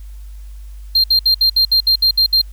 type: tone bursts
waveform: triangle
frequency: 4186 Hz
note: C8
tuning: in tune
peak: -8 dBFS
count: 10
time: 0.95-2.416 s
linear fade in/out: 5 ms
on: 89 ms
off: 64 ms
effects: added 50 Hz sine -30 dBFS peak until 2.52 s + white hiss -53 dBFS RMS until 2.52 s